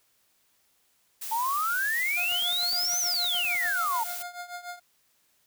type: noise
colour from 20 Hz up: blue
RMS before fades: -36 dBFS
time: 1.21-4.23 s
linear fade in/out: 10 ms
type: exponential two-way sweep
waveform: sine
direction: up then down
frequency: 875 to 6272 to 875 Hz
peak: -25 dBFS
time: 1.31-4.04 s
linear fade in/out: 10 ms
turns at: 2.99 s
type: tone with tremolo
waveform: 25% pulse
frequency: 708 Hz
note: F5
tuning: 23 cents sharp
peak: -30 dBFS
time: 2.16-4.8 s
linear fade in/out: 20 ms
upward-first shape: triangle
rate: 6.8 Hz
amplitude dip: 85%
type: click train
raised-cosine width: 0.5 ms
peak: -31 dBFS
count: 14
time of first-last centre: 2.32-3.656 s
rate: 9.73 Hz
effects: white hiss -68 dBFS RMS until 5.46 s